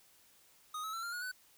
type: tone with pitch steps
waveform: square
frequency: 1244.5 / 1292.1 / 1341.5 / 1392.9 / 1446.2 / 1501.5 Hz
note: D#6 / E6 / E6 / F6 / F#6 / F#6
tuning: 0 / -35 / +30 / -5 / -40 / +25 cents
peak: -39 dBFS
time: 0.74-1.316 s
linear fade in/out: 5 ms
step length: 96 ms
effects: white hiss -65 dBFS RMS until 1.57 s